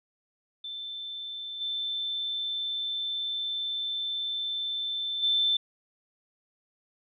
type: tone with level steps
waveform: sine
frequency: 3541 Hz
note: A7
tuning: 10 cents sharp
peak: -35 / -29 / -22 dBFS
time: 0.64-5.57 s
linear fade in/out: 5 ms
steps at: 1.6 / 5.22 s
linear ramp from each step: 20 ms
effects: none